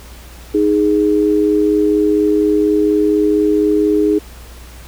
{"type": "tone pair together", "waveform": "sine", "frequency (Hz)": [311.1, 415.3], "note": ["D#4", "G#4"], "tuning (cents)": [0, 0], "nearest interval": "perfect fourth", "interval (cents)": 500, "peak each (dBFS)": -13, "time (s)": [0.54, 4.19], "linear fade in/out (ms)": 10, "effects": ["added 60 Hz sine -35 dBFS peak until 4.87 s", "pink hiss -40 dBFS RMS until 4.87 s"]}